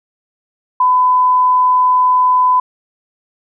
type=tone; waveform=sine; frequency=1005 Hz; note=B5; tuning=30 cents sharp; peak=-8 dBFS; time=0.8-2.6 s; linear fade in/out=5 ms; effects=none